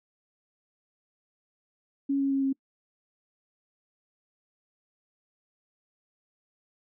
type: tone with pitch steps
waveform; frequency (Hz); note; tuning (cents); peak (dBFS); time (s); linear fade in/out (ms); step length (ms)
sine; 277.2 / 274.8 / 272.4 / 270.1; C#4 / C#4 / C#4 / C#4; 0 / -15 / -30 / -45; -23; 2.09-2.53; 10; 110
effects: noise-tail reverb RT60 0.1 s tail -25 dB re dry